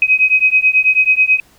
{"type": "beating tone pair", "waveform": "sine", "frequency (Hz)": [2522, 2531.2], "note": ["D#7", "D#7"], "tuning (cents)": [23, 29], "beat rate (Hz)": 9.2, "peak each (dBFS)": -12, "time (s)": [0.02, 1.4], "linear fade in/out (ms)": 2, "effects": ["pink hiss -50 dBFS RMS until 1.58 s"]}